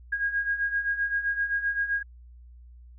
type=beating tone pair; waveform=sine; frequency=1629 / 1636.7 Hz; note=G#6 / G#6; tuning=-34 / -26 cents; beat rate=7.7 Hz; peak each=-31 / -26 dBFS; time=0.12-2.03 s; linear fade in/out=10 ms; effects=added 60 Hz sine -46 dBFS peak until 2.98 s